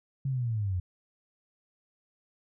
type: linear sweep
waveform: sine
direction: down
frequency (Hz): 138.59 to 86.9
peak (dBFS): -27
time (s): 0.25-0.8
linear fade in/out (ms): 5
effects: none